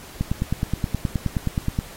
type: click train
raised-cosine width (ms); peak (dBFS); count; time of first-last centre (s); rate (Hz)
5; -9; 16; 0.21-1.789; 9.5
effects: pink hiss -42 dBFS RMS until 1.96 s + AAC 48 kbps